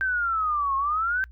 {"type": "exponential two-way sweep", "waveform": "sine", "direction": "down then up", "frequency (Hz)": [1571, 1074, 1571], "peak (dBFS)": -22, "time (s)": [0.01, 1.24], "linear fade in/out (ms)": 0, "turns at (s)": 0.76, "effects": ["noise-tail reverb RT60 0.1 s tail -26 dB re dry", "added 60 Hz sine -43 dBFS peak until 1.31 s"]}